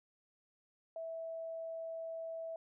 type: tone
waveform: sine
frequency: 655 Hz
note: E5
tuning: 11 cents flat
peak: -40 dBFS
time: 0.96-2.56 s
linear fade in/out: 2 ms
effects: none